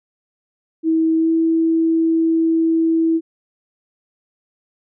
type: tone with pitch glide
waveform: sine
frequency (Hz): 322.6 to 326.5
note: E4 to E4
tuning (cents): -37 to -17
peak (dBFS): -13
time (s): 0.83-3.21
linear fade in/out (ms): 50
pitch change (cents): +20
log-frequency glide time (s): 1.17-1.3
effects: none